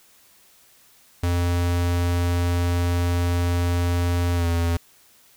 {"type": "tone with pitch glide", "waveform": "square", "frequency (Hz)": [87.31, 84.87], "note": ["F2", "F2"], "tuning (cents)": [0, -49], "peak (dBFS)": -20, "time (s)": [1.23, 4.77], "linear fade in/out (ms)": 5, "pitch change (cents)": -49, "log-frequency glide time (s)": [4.35, 4.46], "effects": ["white hiss -55 dBFS RMS until 5.36 s"]}